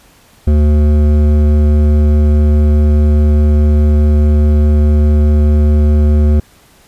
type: tone with hard clipping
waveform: sine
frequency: 74.6 Hz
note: D2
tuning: 28 cents sharp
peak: -8 dBFS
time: 0.47-6.4 s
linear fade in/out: 5 ms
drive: 12 dB
effects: pink hiss -46 dBFS RMS until 6.87 s + resampled to 32000 Hz